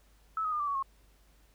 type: tone with pitch steps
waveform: sine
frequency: 1304 / 1256.7 / 1211.1 / 1167.1 / 1124.8 / 1083.9 Hz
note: E6 / D#6 / D#6 / D6 / C#6 / C#6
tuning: -19 / +17 / -47 / -11 / +25 / -39 cents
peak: -29 dBFS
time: 0.37-0.826 s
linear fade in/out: 2 ms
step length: 76 ms
effects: added 50 Hz sine -61 dBFS peak until 1.54 s + pink hiss -67 dBFS RMS until 1.54 s